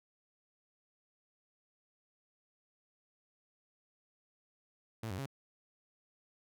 sawtooth tone with pitch steps, 112.6 / 93.8 / 136.7 Hz, A2 / F#2 / C#3, +40 / +24 / -24 cents, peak -34 dBFS, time 5.03-5.261 s, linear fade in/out 5 ms, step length 77 ms, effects none

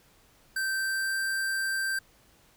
square tone with pitch glide, 1558 to 1567.9 Hz, G6 to G6, -11 to 0 cents, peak -28 dBFS, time 0.56-1.99 s, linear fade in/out 5 ms, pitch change +11 cents, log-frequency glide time 0.73-1.18 s, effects pink hiss -61 dBFS RMS until 2.56 s

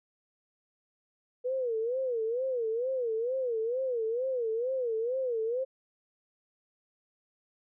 sine tone with vibrato, 483.2 Hz, B4, 38 cents flat, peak -28 dBFS, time 1.44-5.65 s, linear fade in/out 20 ms, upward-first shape sine, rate 2.2 Hz, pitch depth 160 cents each way, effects none

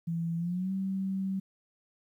sine tone with pitch glide, 167.1 to 191.95 Hz, E3 to G3, +24 to -36 cents, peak -29 dBFS, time 0.07-1.4 s, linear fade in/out 10 ms, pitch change +240 cents, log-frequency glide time 0.37-0.72 s, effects 11-bit

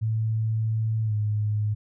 sine tone with pitch glide, 110.7 to 105.64 Hz, A2 to G#2, +11 to +30 cents, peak -22 dBFS, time 0.01-1.75 s, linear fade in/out 20 ms, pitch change -81 cents, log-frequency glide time 1.04-1.14 s, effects none

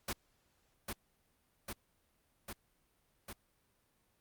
pink noise with echo, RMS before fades -38 dBFS, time 0.08-0.13 s, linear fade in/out 5 ms, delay 800 ms, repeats 4, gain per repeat -2 dB, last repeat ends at 3.33 s, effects pink hiss -75 dBFS RMS until 4.2 s + Opus 48 kbps

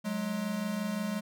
square tone pair together, 184.9 / 210.6 Hz, F#3 / G#3, -1 / +24 cents, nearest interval major second, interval 225 cents, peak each -37 / -33 dBFS, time 0.04-1.21 s, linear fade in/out 20 ms, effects none

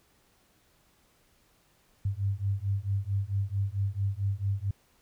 sine beating tone pair, 96.9 / 101.4 Hz, G2 / G#2, -20 / -41 cents, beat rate 4.5 Hz, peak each -30 dBFS, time 2.05-4.71 s, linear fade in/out 5 ms, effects pink hiss -66 dBFS RMS until 5.01 s

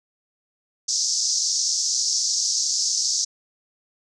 pink band-pass noise, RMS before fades -23 dBFS, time 0.88-3.25 s, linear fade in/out 10 ms, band 5000 to 6600 Hz, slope 48 dB/octave, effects none

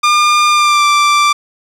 sawtooth tone with pitch glide, 1204 to 1175.1 Hz, D6 to D6, +43 to +1 cents, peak -4 dBFS, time 0.03-1.33 s, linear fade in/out 10 ms, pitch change -42 cents, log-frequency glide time 0.5-0.85 s, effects low-pass 7000 Hz 12 dB/octave + 7-bit

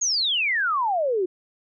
sine exponential sweep, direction down, 6780 to 349.2 Hz, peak -20 dBFS, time 0.01-1.26 s, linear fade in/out 10 ms, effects none

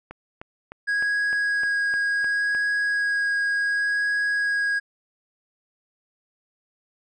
click train, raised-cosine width 0.5 ms, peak -22 dBFS, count 9, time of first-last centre 0.11-2.549 s, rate 3.28 Hz
triangle tone with vibrato, 1649 Hz, G#6, 13 cents flat, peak -19 dBFS, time 0.87-4.8 s, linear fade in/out 20 ms, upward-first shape sine, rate 0.68 Hz, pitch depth 9 cents each way
effects resampled to 22050 Hz

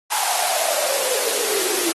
white noise with high-pass filter sweep, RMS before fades -21 dBFS, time 0.1-1.93 s, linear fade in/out 20 ms, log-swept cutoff 870 to 330 Hz, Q 9.4, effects AAC 32 kbps

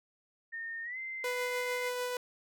sine tone with pitch glide, 1829 to 2077 Hz, A#6 to C7, -33 to -13 cents, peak -37 dBFS, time 0.52-1.9 s, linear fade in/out 20 ms, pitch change +220 cents, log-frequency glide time 0.83-0.98 s
sawtooth tone with tremolo, 495.3 Hz, B4, 5 cents sharp, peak -28 dBFS, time 1.24-2.17 s, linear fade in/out 2 ms, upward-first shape triangle, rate 6.7 Hz, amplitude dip 30%
effects none

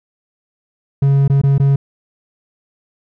triangle tone with dropouts, 138.59 Hz, C#3, in tune, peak -7 dBFS, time 1.02-1.76 s, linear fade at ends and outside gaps 5 ms, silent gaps 1.279-1.298 / 1.416-1.435 / 1.581-1.598 s, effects none

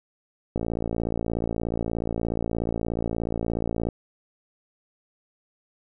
click train, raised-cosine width 2 ms, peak -14 dBFS, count 190, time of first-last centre 0.56-3.887 s, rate 56.8 Hz, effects none

